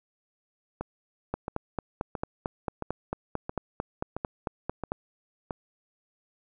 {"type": "two click trains", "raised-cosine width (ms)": 1, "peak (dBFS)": [-18, -15], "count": [8, 17], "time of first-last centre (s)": [[0.81, 5.508], [1.34, 4.919]], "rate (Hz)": [1.49, 4.47], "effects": []}